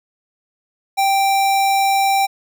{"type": "tone", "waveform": "square", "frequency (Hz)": 784, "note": "G5", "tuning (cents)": 0, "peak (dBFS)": -14, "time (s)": [0.97, 2.27], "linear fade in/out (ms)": 20, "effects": []}